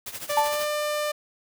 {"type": "noise with tremolo", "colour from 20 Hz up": "white", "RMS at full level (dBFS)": -33, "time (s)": [0.06, 0.67], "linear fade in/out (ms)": 5, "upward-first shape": "triangle", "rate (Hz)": 13, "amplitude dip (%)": 85}
{"type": "tone with pitch glide", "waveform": "sawtooth", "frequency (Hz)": [587.3, 597.2], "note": ["D5", "D5"], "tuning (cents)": [0, 29], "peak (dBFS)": -21, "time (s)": [0.29, 1.12], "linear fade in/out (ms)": 10, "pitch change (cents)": 29, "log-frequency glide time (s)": [0.43, 0.62]}
{"type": "tone with exponential decay", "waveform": "sine", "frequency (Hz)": 880, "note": "A5", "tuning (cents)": 0, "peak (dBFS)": -15, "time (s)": [0.37, 0.67], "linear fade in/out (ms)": 5, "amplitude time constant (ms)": 64}
{"effects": []}